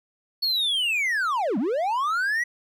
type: linear two-way sweep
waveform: triangle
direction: down then up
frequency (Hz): 4435 to 187.9 to 1968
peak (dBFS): -20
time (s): 0.42-2.44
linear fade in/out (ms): 10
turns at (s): 1.58
effects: none